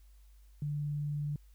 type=tone; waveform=sine; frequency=146.83 Hz; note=D3; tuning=in tune; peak=-32 dBFS; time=0.62-1.36 s; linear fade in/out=2 ms; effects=added 50 Hz sine -55 dBFS peak until 1.54 s + white hiss -72 dBFS RMS until 1.54 s